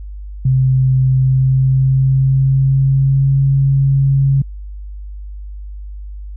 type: tone with pitch glide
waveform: sine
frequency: 130.81 to 136.76 Hz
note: C3 to C#3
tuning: 0 to -23 cents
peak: -9 dBFS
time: 0.45-4.42 s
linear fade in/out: 5 ms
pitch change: +77 cents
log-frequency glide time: 1.14-3.41 s
effects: added 50 Hz sine -26 dBFS peak until 6.36 s